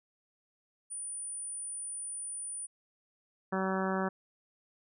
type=tone; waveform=sine; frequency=9430 Hz; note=D9; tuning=6 cents sharp; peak=-37 dBFS; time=0.9-2.67 s; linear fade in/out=20 ms
type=harmonic tone; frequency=190 Hz; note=F#3; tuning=46 cents sharp; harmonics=1 / 2 / 3 / 4 / 5 / 6 / 7 / 8 / 9; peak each=-33 / -36 / -38 / -39 / -40 / -41 / -41 / -42 / -43 dBFS; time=3.52-4.09 s; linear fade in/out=10 ms
effects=none